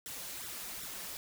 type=noise with flanger; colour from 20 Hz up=white; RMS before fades=-43 dBFS; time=0.06-1.17 s; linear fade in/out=0 ms; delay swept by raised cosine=0.53 to 5.83 ms; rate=2.6 Hz; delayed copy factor=+1; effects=none